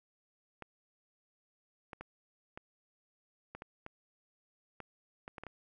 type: clicks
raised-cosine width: 0.5 ms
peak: -29 dBFS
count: 12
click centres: 0.623 / 1.932 / 2.01 / 2.575 / 3.55 / 3.621 / 3.864 / 4.803 / 5.279 / 5.382 / 5.436 / 5.467 s
effects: none